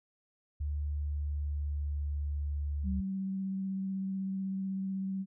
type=tone with pitch glide; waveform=sine; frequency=73.42 to 72.7 Hz; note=D2 to D2; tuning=0 to -17 cents; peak=-31 dBFS; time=0.6-3.01 s; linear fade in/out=10 ms; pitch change=-17 cents; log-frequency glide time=0.9-2.02 s
type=tone with vibrato; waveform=sine; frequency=192 Hz; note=G3; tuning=36 cents flat; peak=-32 dBFS; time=2.83-5.26 s; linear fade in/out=50 ms; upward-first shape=triangle; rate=16 Hz; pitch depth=14 cents each way
effects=none